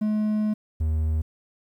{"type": "tone pair in turn", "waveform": "triangle", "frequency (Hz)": [213.1, 78.5], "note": ["G#3", "D#2"], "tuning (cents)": [45, 16], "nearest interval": "octave + perfect fourth", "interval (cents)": 1729, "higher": "first", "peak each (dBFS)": -19, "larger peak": "neither", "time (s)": [[0.01, 0.54], [0.8, 1.22]], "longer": "first", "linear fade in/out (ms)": 10, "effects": ["10-bit"]}